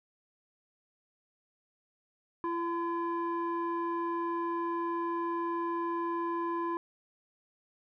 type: tone with low-pass filter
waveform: square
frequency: 339.2 Hz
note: E4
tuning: 50 cents sharp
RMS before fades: -33 dBFS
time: 2.44-6.77 s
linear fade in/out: 0 ms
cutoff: 1200 Hz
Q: 8.1
effects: none

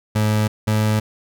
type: tone pair in turn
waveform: 30% pulse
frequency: 107.1 / 107.59 Hz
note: A2 / A2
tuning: -46 / -38 cents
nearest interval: unison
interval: 8 cents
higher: second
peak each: -13 dBFS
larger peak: neither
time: 0.15-0.48 / 0.67-1 s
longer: neither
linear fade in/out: 10 ms
effects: none

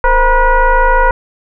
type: tone with frequency modulation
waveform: sine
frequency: 466.2 Hz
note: A#4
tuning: in tune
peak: -6 dBFS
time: 0.04-1.11 s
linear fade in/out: 2 ms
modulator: 493 Hz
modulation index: 2.1
effects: none

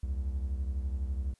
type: beating tone pair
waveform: triangle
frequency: 65.2 / 77.2 Hz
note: C2 / D#2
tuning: -5 / -13 cents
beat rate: 12 Hz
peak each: -29 / -36 dBFS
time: 0.03-1.34 s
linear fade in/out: 5 ms
effects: white hiss -71 dBFS RMS until 1.39 s + resampled to 24000 Hz

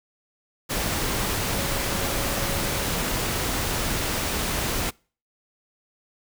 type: tone in noise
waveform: sine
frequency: 554.4 Hz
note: C#5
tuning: in tune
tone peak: -36 dBFS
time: 1.52-2.85 s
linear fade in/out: 20 ms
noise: pink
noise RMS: -26 dBFS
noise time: 0.69-4.91 s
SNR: -13 dB
effects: noise-tail reverb RT60 0.4 s tail -26 dB re dry

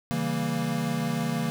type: chord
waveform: square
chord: C# diminished seventh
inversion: none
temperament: equal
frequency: 138.59 / 164.81 / 196 / 233.1 Hz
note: C#3 / E3 / G3 / Bb3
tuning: 0 / 0 / 0 / 0 cents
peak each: -34 / -31 / -36 / -30 dBFS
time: 0.11-1.5 s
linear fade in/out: 0 ms
effects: none

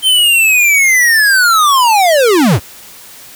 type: linear sweep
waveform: square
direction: down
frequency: 3136 to 69 Hz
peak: -7 dBFS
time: 0.02-2.6 s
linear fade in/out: 50 ms
effects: white hiss -35 dBFS RMS until 3.35 s

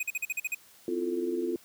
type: tone bursts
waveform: square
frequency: 2500 Hz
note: D#7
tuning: 8 cents sharp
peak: -29 dBFS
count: 8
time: 0-0.548 s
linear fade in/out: 5 ms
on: 30 ms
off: 44 ms
type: chord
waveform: sine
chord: F major seventh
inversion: second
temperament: equal with one note detuned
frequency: 257.6 / 329.6 / 349.2 / 440 Hz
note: C4 / E4 / F4 / A4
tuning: -27 / 0 / 0 / 0 cents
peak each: -36 / -36 / -30 / -36 dBFS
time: 0.88-1.56 s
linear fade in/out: 2 ms
effects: white hiss -57 dBFS RMS until 1.64 s + high-pass 60 Hz 12 dB/octave

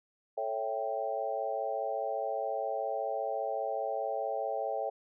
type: chord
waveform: sine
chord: A dominant seventh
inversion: none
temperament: equal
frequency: 440 / 554.4 / 659.3 / 784 Hz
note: A4 / C#5 / E5 / G5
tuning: 0 / 0 / 0 / 0 cents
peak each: -39 / -36 / -36 / -36 dBFS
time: 0.37-4.9 s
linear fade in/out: 10 ms
effects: none

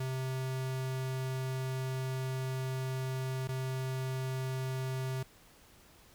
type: tone with dropouts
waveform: square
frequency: 130.81 Hz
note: C3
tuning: in tune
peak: -34 dBFS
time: 0-5.23 s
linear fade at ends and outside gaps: 5 ms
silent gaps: 3.475-3.488 s
effects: pink hiss -60 dBFS RMS until 6.14 s

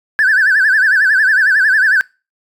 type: tone with vibrato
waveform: triangle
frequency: 1630 Hz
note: G#6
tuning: 33 cents flat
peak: -5 dBFS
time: 0.19-2.01 s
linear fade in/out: 0 ms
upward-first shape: sine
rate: 11 Hz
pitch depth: 150 cents each way
effects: noise-tail reverb RT60 0.3 s tail -26 dB re dry + tanh soft clip ceiling -5 dBFS

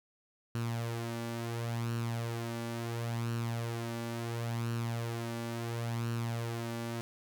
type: tone with flanger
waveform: sawtooth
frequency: 116.54 Hz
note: A#2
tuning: in tune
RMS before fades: -36 dBFS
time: 0.55-7.01 s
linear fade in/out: 0 ms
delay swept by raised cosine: 0.7 to 3.5 ms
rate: 0.72 Hz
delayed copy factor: +0.55
effects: none

